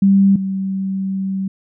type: tone pair in turn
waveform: sine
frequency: 196 / 192.41 Hz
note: G3 / G3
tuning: 0 / -32 cents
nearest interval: unison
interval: 32 cents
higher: first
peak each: -8 / -18 dBFS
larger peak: first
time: 0.02-0.36 / 0.36-1.48 s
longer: second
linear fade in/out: 5 ms
effects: none